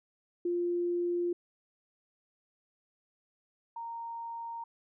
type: tone pair in turn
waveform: sine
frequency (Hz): 349.2 / 926.6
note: F4 / A#5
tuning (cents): 0 / -11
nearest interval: octave + perfect fourth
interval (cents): 1689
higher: second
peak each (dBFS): -28 / -37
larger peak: first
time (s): 0.45-1.33 / 3.76-4.64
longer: neither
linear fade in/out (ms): 5
effects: none